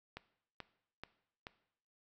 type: click train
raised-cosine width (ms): 0.3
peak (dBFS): -28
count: 4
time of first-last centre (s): 0.17-1.469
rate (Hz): 2.31
effects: noise-tail reverb RT60 0.7 s tail -17 dB re dry